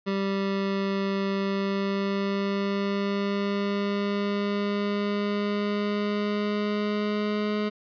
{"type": "tone with pitch glide", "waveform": "25% pulse", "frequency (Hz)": [196, 210.1], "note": ["G3", "G#3"], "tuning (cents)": [0, 20], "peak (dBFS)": -21, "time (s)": [0.06, 7.7], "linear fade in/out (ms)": 20, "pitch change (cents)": 120, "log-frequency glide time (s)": [1.34, 7.59], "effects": ["resampled to 11025 Hz"]}